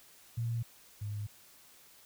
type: tone pair in turn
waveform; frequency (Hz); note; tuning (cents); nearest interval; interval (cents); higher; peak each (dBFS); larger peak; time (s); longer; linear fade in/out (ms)
sine; 116.54 / 104.31; A#2 / G#2; 0 / +8; major second; 192; first; -31 / -35; first; 0.37-0.63 / 1.01-1.27; neither; 10
effects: white hiss -59 dBFS RMS until 2.05 s